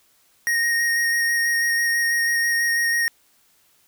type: tone with vibrato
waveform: square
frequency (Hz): 1864.7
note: A#6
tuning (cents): 0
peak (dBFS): -19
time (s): 0.47-3.08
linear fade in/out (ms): 0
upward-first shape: square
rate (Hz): 6.1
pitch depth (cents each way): 10
effects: white hiss -60 dBFS RMS until 3.87 s